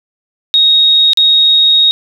sine tone with dropouts, 3754 Hz, A#7, 11 cents sharp, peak -5 dBFS, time 0.54-1.91 s, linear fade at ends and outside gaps 0 ms, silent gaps 1.133-1.173 s, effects 7-bit

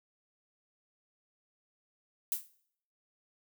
violet noise with exponential decay, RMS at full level -28 dBFS, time 2.32-2.48 s, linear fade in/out 1 ms, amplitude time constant 34 ms, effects noise-tail reverb RT60 0.6 s tail -18 dB re dry

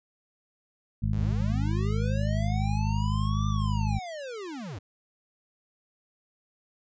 harmonic tone, 51.91 Hz, G#1, in tune, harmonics 1 / 2 / 3 / 4, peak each -29 / -27 / -32 / -33 dBFS, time 1.02-3.99 s, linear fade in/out 10 ms
square linear two-way sweep, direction up then down, 34.52 to 1192 to 79.1 Hz, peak -36 dBFS, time 1.12-4.79 s, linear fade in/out 10 ms, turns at 3.48 s
effects resampled to 16000 Hz

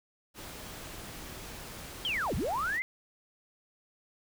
pink noise, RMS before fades -44 dBFS, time 0.34-2.81 s, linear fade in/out 50 ms
sine linear two-way sweep, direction down then up, 3274 to 37.9 to 2121 Hz, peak -29 dBFS, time 2.05-2.82 s, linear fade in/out 0 ms, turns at 2.35 s
effects none

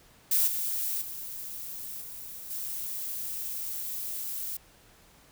violet noise with level steps, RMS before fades -24 / -31 / -39 / -42 / -35 dBFS, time 0.31-4.57 s, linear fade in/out 5 ms, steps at 0.47 / 1.01 / 2.01 / 2.5 s, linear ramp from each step 10 ms, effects pink hiss -58 dBFS RMS until 5.31 s

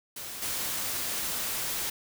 white noise with level steps, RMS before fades -39 / -32 dBFS, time 0.16-1.9 s, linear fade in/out 5 ms, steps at 0.42 s, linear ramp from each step 5 ms, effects none

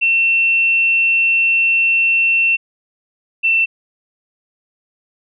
sine tone pair in turn, 2700 / 2684 Hz, E7 / E7, +41 / +31 cents, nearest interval unison, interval 10 cents, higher first, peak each -11 dBFS, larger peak neither, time 0.01-2.57 / 3.43-3.66 s, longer first, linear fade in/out 20 ms, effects none

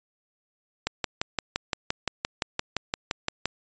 click train, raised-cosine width 0.2 ms, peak -8 dBFS, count 16, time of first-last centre 0.87-3.456 s, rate 5.8 Hz, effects resampled to 16000 Hz

